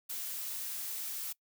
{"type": "noise", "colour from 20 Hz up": "blue", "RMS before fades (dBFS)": -39, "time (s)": [0.09, 1.33], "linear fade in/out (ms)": 10, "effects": ["noise-tail reverb RT60 0.1 s tail -23 dB re dry"]}